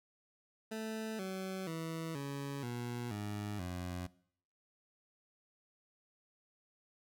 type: tone with pitch steps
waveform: 20% pulse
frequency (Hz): 220 / 189.32 / 162.92 / 140.2 / 120.65 / 103.83 / 89.35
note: A3 / F#3 / E3 / C#3 / B2 / G#2 / F2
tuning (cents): 0 / +40 / -20 / +20 / -40 / 0 / +40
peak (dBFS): -34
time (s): 0.71-4.07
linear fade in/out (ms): 10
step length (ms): 480
effects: noise-tail reverb RT60 0.6 s tail -20 dB re dry